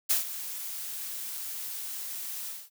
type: noise with ADSR envelope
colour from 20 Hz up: blue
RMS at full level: -23 dBFS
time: 0.09-2.7 s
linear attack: 17 ms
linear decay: 130 ms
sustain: -14 dB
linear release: 220 ms
effects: none